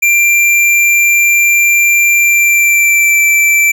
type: tone with pitch glide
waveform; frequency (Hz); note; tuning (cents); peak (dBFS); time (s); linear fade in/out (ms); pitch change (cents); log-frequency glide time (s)
square; 2370 to 2335; D7 to D7; +15 to -11; -7; 0.02-3.72; 10; -26; 2.14-3.22
effects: none